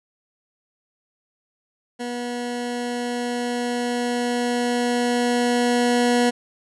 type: tone with level ramp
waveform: 20% pulse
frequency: 242.4 Hz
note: B3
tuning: 32 cents flat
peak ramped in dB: -22 to -11 dBFS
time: 1.99-6.31 s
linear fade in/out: 20 ms
effects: resampled to 24000 Hz